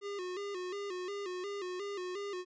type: tone with vibrato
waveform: square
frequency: 383 Hz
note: G4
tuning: 40 cents flat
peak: -38 dBFS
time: 0.01-2.45 s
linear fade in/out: 50 ms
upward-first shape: square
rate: 2.8 Hz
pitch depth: 93 cents each way
effects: resampled to 16000 Hz